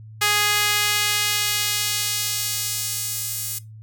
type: tone with high-pass filter sweep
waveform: sawtooth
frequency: 415.3 Hz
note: G#4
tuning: in tune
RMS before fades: -23 dBFS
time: 0.21-3.59 s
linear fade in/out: 10 ms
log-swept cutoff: 1500 to 8700 Hz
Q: 0.75
effects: noise-tail reverb RT60 0.2 s tail -19 dB re dry + added 109 Hz sine -38 dBFS peak until 3.82 s